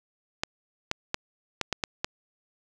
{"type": "clicks", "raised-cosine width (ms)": 0.2, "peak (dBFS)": -9, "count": 7, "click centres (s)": [0.435, 0.914, 1.144, 1.613, 1.727, 1.838, 2.045], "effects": []}